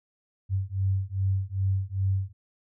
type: beating tone pair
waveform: sine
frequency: 95.1 / 97.6 Hz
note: F#2 / G2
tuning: +48 / -7 cents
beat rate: 2.5 Hz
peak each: -27 dBFS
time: 0.49-2.33 s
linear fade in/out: 50 ms
effects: none